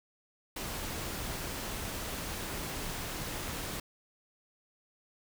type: noise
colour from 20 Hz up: pink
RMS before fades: -38 dBFS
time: 0.56-3.8 s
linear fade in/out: 5 ms
effects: none